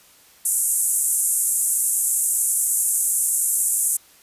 pink band-pass noise, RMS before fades -21 dBFS, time 0.45-3.97 s, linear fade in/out 5 ms, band 7700 to 12000 Hz, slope 48 dB/octave, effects white hiss -52 dBFS RMS until 4.22 s + resampled to 32000 Hz

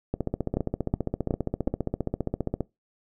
two click trains, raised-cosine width 2 ms, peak -13 / -11 dBFS, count 38 / 4, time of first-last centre 0.14-2.607 / 0.57-1.677 s, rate 15 / 2.71 Hz, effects noise-tail reverb RT60 0.2 s tail -22 dB re dry

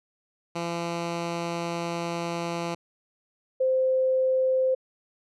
10% pulse / sine tone pair in turn, 170 / 520.1 Hz, F3 / C5, -46 / -10 cents, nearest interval octave + perfect fifth, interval 1936 cents, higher second, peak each -20 dBFS, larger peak neither, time 0.55-2.75 / 3.6-4.75 s, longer first, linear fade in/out 10 ms, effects low-pass 7000 Hz 12 dB/octave

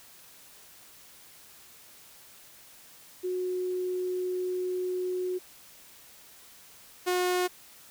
sine / sawtooth tone pair in turn, 365.1 / 361.3 Hz, F#4 / F#4, -23 / -41 cents, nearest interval unison, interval 18 cents, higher first, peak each -28 / -21 dBFS, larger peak second, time 3.23-5.39 / 7.06-7.48 s, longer first, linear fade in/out 20 ms, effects white hiss -53 dBFS RMS until 7.9 s

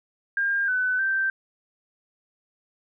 sine tone with pitch steps, 1606 / 1505 / 1563 Hz, G6 / F#6 / G6, +41 / +29 / -6 cents, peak -21 dBFS, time 0.37-1.3 s, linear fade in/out 2 ms, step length 310 ms, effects none

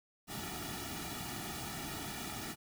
pink noise with comb filter, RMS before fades -42 dBFS, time 0.27-2.56 s, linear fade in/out 50 ms, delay 1.9 ms, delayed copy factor -0.9, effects none

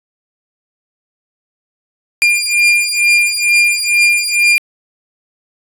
40% pulse beating tone pair, 2402 / 2404.2 Hz, D7 / D7, +38 / +40 cents, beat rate 2.2 Hz, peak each -12 dBFS, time 2.22-4.58 s, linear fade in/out 0 ms, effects resampled to 32000 Hz

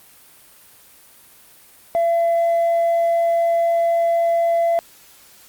triangle tone with tanh clipping, 676 Hz, E5, 43 cents sharp, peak -15 dBFS, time 1.95-4.79 s, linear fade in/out 0 ms, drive 6 dB, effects white hiss -48 dBFS RMS until 5.48 s + Opus 32 kbps

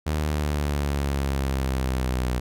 sawtooth exponential sweep, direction down, 77.1 to 61.74 Hz, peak -19 dBFS, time 0.06-2.4 s, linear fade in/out 10 ms, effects none

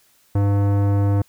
sine tone with tanh clipping, 100.5 Hz, G2, 44 cents sharp, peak -17 dBFS, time 0.35-1.22 s, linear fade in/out 5 ms, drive 18 dB, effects white hiss -58 dBFS RMS until 1.28 s

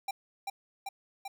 square tone with echo, 790 Hz, G5, 13 cents sharp, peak -32 dBFS, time 0.08-0.11 s, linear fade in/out 5 ms, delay 390 ms, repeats 3, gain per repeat -2 dB, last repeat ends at 1.28 s, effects none

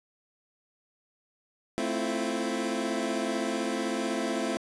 25% pulse chord, F major seventh, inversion first, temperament equal with one note detuned, 220 / 261.6 / 329.6 / 345.4 Hz, A3 / C4 / E4 / F4, 0 / 0 / 0 / -19 cents, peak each -30 / -29 / -31 / -31 dBFS, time 1.78-4.57 s, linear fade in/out 0 ms, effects resampled to 24000 Hz + 10-bit

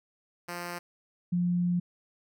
5% pulse / sine tone pair in turn, 174.61 / 176.33 Hz, F3 / F3, 0 / +17 cents, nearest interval unison, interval 17 cents, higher second, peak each -24 dBFS, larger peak neither, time 0.48-0.79 / 1.32-1.8 s, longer second, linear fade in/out 10 ms, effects none

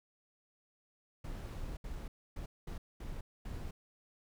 brown noise bursts at uneven times, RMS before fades -42 dBFS, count 6, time 1.24-1.77 / 1.84-2.08 / 2.36-2.46 / 2.67-2.78 / 3-3.21 / 3.45-3.71 s, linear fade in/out 5 ms, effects none

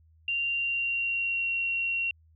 sine tone with pitch glide, 2774 to 2742 Hz, F7 to F7, -12 to -32 cents, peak -26 dBFS, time 0.28-2.11 s, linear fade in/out 2 ms, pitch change -20 cents, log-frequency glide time 0.5-1.49 s, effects added 80 Hz sine -57 dBFS peak until 2.35 s

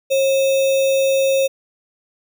sine tone with sample-and-hold, 540 Hz, C#5, 45 cents flat, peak -13 dBFS, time 0.1-1.48 s, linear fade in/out 20 ms, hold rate 3150 Hz, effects none

